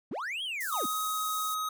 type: linear two-way sweep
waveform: triangle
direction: up then down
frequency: 148.9 to 3322 to 181.6 Hz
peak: -31 dBFS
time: 0.11-0.86 s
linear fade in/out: 5 ms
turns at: 0.43 s
type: high-pass noise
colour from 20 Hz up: pink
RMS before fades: -39 dBFS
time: 0.6-1.55 s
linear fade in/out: 10 ms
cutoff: 7100 Hz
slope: 24 dB/octave
type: tone with pitch glide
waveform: square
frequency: 1250 to 1263.1 Hz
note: D#6 to D#6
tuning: +8 to +26 cents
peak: -31 dBFS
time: 0.72-1.69 s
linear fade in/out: 5 ms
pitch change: +18 cents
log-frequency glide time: 0.83-0.95 s
effects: none